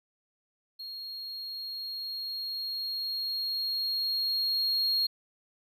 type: tone with level ramp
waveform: triangle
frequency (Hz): 4269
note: C8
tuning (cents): +34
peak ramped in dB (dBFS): -37 to -23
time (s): 0.79-5.07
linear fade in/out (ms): 10
effects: none